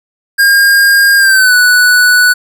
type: tone with pitch glide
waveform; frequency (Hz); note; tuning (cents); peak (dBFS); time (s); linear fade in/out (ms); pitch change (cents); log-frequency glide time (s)
square; 1615 to 1481; G#6 to F#6; -49 to +1; -5; 0.38-2.34; 20; -150; 1.18-1.54
effects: none